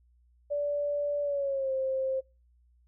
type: tone with pitch glide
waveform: sine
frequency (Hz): 580 to 528.8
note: D5 to C5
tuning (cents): -22 to +18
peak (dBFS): -27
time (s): 0.5-2.21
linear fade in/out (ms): 20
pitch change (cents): -160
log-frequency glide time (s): 1.22-1.72
effects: noise-tail reverb RT60 0.3 s tail -26 dB re dry + added 60 Hz sine -61 dBFS peak until 2.87 s